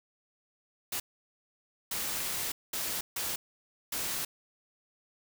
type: noise bursts at uneven times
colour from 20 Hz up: white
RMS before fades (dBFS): -34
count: 5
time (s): 0.92-1 / 1.91-2.52 / 2.73-3.01 / 3.16-3.36 / 3.92-4.25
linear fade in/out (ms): 5
effects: none